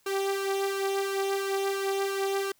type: tone with flanger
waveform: sawtooth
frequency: 392 Hz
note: G4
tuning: in tune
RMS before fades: -29 dBFS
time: 0.06-2.52 s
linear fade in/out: 5 ms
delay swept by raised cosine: 1.8 to 2.9 ms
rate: 2.9 Hz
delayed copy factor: +0.65
effects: white hiss -66 dBFS RMS until 2.59 s